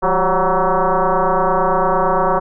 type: tone with frequency modulation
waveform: sine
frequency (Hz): 201.4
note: G3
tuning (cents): +47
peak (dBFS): -12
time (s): 0.02-2.4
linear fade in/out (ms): 20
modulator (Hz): 187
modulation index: 5.8
effects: none